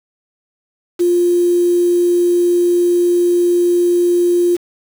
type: tone with quantisation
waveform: sine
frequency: 350.5 Hz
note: F4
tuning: 6 cents sharp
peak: -10 dBFS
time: 0.99-4.57 s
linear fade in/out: 20 ms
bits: 5
effects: none